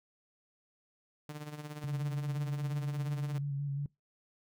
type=tone with tremolo; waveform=sawtooth; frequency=149.6 Hz; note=D3; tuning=32 cents sharp; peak=-35 dBFS; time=1.29-3.38 s; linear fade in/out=0 ms; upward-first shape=sine; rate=17 Hz; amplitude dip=65%
type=tone with vibrato; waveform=sine; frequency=141.1 Hz; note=C#3; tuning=31 cents sharp; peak=-32 dBFS; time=1.84-3.86 s; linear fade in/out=2 ms; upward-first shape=square; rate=5.7 Hz; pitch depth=24 cents each way
effects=noise-tail reverb RT60 0.2 s tail -24 dB re dry